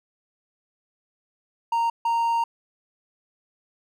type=tone bursts at uneven times; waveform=triangle; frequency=927 Hz; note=A#5; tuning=10 cents flat; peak=-18 dBFS; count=2; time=1.72-1.9 / 2.05-2.44 s; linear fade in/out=5 ms; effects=none